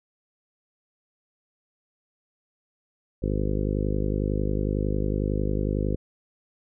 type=harmonic tone; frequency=51 Hz; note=G#1; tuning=31 cents flat; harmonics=1 / 2 / 3 / 4 / 5 / 6 / 7 / 8 / 9 / 10; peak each=-27 / -30 / -32 / -33 / -34 / -35 / -35 / -36 / -37 / -37 dBFS; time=3.22-5.96 s; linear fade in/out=10 ms; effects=none